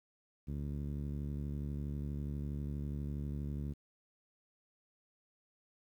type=tone with low-pass filter; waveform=10% pulse; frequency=72.3 Hz; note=D2; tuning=27 cents flat; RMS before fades=-39 dBFS; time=0.47-3.74 s; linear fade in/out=20 ms; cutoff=180 Hz; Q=0.82; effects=11-bit